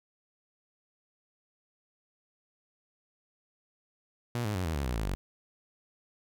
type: tone with pitch steps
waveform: sawtooth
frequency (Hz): 120 / 105.07 / 92 / 80.55 / 70.53 / 61.76 / 54.08 / 47.35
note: B2 / G#2 / F#2 / E2 / C#2 / B1 / A1 / F#1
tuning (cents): -49 / +21 / -9 / -39 / +31 / +1 / -29 / +41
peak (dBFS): -26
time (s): 4.35-5.15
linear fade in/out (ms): 0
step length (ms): 100
effects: none